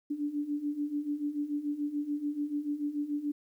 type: beating tone pair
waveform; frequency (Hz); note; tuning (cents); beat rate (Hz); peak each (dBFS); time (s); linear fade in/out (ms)
sine; 288 / 294.9; D4 / D4; -34 / +7; 6.9; -36 / -32; 0.1-3.32; 10
effects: 11-bit